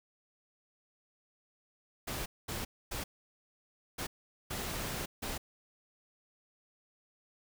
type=noise bursts at uneven times; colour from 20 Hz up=pink; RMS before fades=-38 dBFS; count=6; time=2.07-2.26 / 2.48-2.65 / 2.91-3.04 / 3.98-4.07 / 4.5-5.06 / 5.22-5.38 s; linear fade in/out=10 ms; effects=none